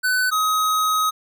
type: tone pair in turn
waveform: square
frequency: 1504 / 1264.7 Hz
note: F#6 / D#6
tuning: +28 / +28 cents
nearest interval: minor third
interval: 300 cents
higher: first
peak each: -18 dBFS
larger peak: neither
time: 0.03-0.31 / 0.31-1.11 s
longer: second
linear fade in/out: 20 ms
effects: none